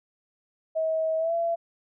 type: tone with pitch glide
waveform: sine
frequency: 640 to 674.9 Hz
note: D#5 to E5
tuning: +49 to +41 cents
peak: -23 dBFS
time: 0.75-1.56 s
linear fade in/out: 20 ms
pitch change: +92 cents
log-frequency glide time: 1.18-1.34 s
effects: none